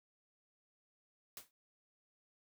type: noise with exponential decay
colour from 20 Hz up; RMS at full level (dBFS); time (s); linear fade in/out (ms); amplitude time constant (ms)
white; -45; 1.37-1.51; 1; 29
effects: none